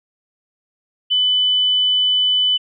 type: tone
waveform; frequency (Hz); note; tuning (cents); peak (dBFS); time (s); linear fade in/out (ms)
sine; 3000; F#7; +23; -13; 1.1-2.58; 20
effects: none